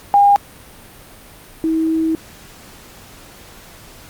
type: tone pair in turn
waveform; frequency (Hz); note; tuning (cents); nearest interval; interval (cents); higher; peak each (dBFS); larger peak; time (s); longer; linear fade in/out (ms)
sine; 808 / 321.6; G#5 / E4; -48 / -43; octave + major third; 1595; first; -7 / -14; first; 0.14-0.36 / 1.64-2.15; second; 0
effects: pink hiss -41 dBFS RMS until 4.09 s + Opus 48 kbps